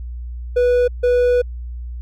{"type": "tone bursts at uneven times", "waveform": "triangle", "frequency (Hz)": 490.9, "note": "B4", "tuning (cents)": -10, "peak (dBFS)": -10, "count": 2, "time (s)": [[0.56, 0.88], [1.03, 1.42]], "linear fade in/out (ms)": 10, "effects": ["added 60 Hz sine -26 dBFS peak until 2.01 s"]}